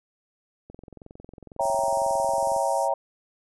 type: click train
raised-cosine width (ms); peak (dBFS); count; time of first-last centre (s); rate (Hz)
2; -30; 42; 0.7-2.564; 22
type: chord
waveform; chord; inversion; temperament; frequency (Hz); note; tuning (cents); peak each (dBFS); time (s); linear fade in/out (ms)
sine; C# diminished seventh; none; equal; 554.4 / 659.3 / 784 / 932.3; C#5 / E5 / G5 / Bb5; 0 / 0 / 0 / 0; -27; 1.59-2.94; 5
type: band-pass noise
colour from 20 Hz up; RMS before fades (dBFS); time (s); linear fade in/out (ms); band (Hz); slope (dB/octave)
white; -42; 1.6-2.89; 50; 5100 to 11000; 96
effects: none